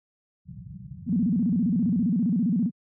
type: low-pass noise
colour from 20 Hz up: white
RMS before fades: -38 dBFS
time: 0.45-2.1 s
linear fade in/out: 50 ms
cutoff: 190 Hz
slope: 96 dB/octave
type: tone with vibrato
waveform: sine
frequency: 206.6 Hz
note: G#3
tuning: 9 cents flat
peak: -20 dBFS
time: 1.06-2.71 s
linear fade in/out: 50 ms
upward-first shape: square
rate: 15 Hz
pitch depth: 250 cents each way
effects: high-pass 100 Hz 12 dB/octave